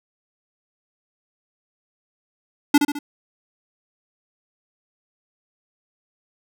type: tone with echo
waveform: square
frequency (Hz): 290.3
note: D4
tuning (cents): -20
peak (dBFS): -10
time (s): 2.74-2.78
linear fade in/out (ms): 5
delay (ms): 70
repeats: 3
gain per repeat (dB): -6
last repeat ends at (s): 2.99
effects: none